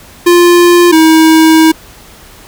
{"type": "tone pair in turn", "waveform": "square", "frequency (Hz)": [349.2, 319.5], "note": ["F4", "D#4"], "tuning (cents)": [0, 46], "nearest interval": "major second", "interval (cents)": 154, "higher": "first", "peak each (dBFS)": -3, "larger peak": "neither", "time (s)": [[0.26, 0.92], [0.92, 1.72]], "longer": "second", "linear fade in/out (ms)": 10, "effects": ["pink hiss -36 dBFS RMS until 2.47 s"]}